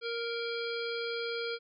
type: harmonic tone with a mistuned harmonic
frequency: 466.2 Hz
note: A#4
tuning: in tune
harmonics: 1 / 3 / 5 / 7 / 9 / 10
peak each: -35 / -40 / -42 / -43 / -45 / -45 dBFS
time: 0.01-1.59 s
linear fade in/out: 50 ms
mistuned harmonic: 10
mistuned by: +57 cents
effects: none